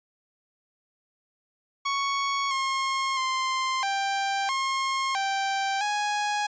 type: tone with pitch steps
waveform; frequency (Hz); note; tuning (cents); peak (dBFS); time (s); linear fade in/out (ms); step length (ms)
sawtooth; 1111 / 1075 / 1047 / 788 / 1073 / 783 / 831; C#6 / C6 / C6 / G5 / C6 / G5 / G#5; +4 / +47 / +1 / +9 / +43 / -2 / +1; -21; 1.85-6.47; 10; 660
effects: resampled to 16000 Hz